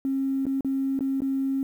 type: tone with dropouts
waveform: triangle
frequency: 269.7 Hz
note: C#4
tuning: 47 cents flat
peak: -19 dBFS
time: 0.05-1.63 s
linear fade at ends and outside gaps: 1 ms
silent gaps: 0.455-0.466 / 0.608-0.647 / 0.991-1.007 / 1.205-1.219 s
effects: tanh soft clip ceiling -21 dBFS + 9-bit